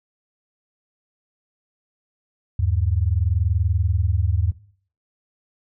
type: tone pair together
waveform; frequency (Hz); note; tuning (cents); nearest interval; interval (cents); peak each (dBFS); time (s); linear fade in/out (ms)
sine; 78.97 / 99.5; D#2 / G2; +26 / +26; major third; 400; -20; 2.59-4.52; 5
effects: noise-tail reverb RT60 0.5 s tail -18 dB re dry